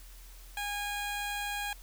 15% pulse tone, 819 Hz, G#5, 24 cents flat, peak -27 dBFS, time 0.57-1.73 s, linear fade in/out 2 ms, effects added 42 Hz sine -48 dBFS peak until 1.82 s + white hiss -56 dBFS RMS until 1.82 s

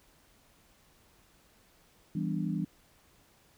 sine chord, E minor seventh, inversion none, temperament equal, 164.81 / 196 / 246.9 / 293.7 Hz, E3 / G3 / B3 / D4, 0 / 0 / 0 / 0 cents, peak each -33 / -34 / -39 / -37 dBFS, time 2.15-2.65 s, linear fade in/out 5 ms, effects pink hiss -64 dBFS RMS until 3.57 s

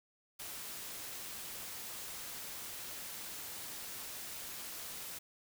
white noise, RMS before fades -45 dBFS, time 0.39-5.19 s, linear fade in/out 10 ms, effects none

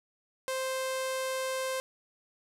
sawtooth tone with low-pass filter, 523.3 Hz, C5, in tune, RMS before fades -33 dBFS, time 0.48-1.8 s, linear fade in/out 0 ms, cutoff 11000 Hz, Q 1.5, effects none

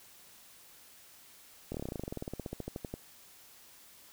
slowing click train, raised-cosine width 2 ms, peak -24 dBFS, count 25, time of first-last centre 1.72-2.94 s, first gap 24 ms, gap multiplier 1.06, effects white hiss -57 dBFS RMS until 4.12 s

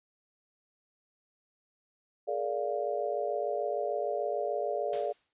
sine chord, Bb dominant seventh, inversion third, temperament just, 419.5 / 466.2 / 582.7 / 699.2 Hz, Ab4 / Bb4 / D5 / F5, +17 / 0 / -14 / +2 cents, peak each -35 / -37 / -33 / -35 dBFS, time 2.27-5.13 s, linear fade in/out 20 ms
white noise with exponential decay, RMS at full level -41 dBFS, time 4.93-5.33 s, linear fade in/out 0 ms, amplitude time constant 85 ms
effects resampled to 8000 Hz

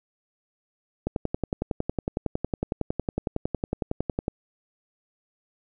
click train, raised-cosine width 2 ms, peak -12 dBFS, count 36, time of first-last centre 1.07-4.281 s, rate 10.9 Hz, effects none

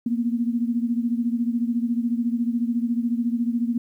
sine beating tone pair, 233.1 / 247.1 Hz, A#3 / B3, 0 / +1 cents, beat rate 14 Hz, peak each -22 / -26 dBFS, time 0.06-3.78 s, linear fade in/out 5 ms, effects 10-bit

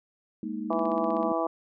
sine chord, Ab suspended second, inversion none, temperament just, 207.7 / 233.6 / 311.5 Hz, Ab3 / Bb3 / Eb4, 0 / +4 / +2 cents, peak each -35 dBFS, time 0.43-1.32 s, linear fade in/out 2 ms
harmonic tone, 164.81 Hz, E3, in tune, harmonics 2 / 3 / 4 / 5 / 6 / 7, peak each -31 / -33 / -29 / -34 / -35 / -33 dBFS, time 0.7-1.47 s, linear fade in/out 5 ms
click train, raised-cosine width 0.3 ms, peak -33 dBFS, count 9, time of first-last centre 0.73-1.23 s, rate 16 Hz
effects none

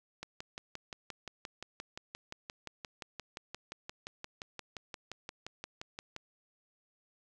click train, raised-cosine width 0.2 ms, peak -24 dBFS, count 35, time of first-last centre 0.23-6.164 s, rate 5.73 Hz, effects none

